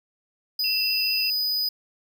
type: tone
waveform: square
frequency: 4978 Hz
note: D#8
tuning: in tune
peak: -23 dBFS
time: 0.59-1.69 s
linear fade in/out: 5 ms
type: tone with vibrato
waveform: sine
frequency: 2685 Hz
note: E7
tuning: 31 cents sharp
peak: -27 dBFS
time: 0.64-1.3 s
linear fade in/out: 2 ms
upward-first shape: square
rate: 15 Hz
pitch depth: 17 cents each way
effects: none